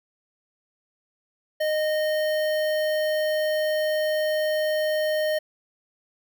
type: tone with notch filter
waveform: square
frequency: 616 Hz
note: D#5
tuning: 17 cents flat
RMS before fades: -24 dBFS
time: 1.6-5.39 s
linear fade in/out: 10 ms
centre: 7500 Hz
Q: 0.96
effects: none